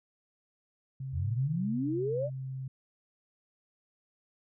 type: tone with pitch glide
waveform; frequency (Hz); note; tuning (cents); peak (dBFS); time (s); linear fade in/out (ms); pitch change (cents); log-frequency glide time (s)
sine; 133.3 to 132; C3 to C3; +33 to +16; -35; 1-2.68; 5; -17; 1.38-2.5
type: exponential sweep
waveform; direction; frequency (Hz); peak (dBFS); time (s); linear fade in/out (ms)
sine; up; 78.3 to 622.3; -29; 1.12-2.3; 50
effects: none